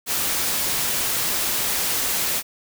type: noise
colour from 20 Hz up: white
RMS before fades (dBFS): -23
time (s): 0.06-2.43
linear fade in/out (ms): 50
effects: none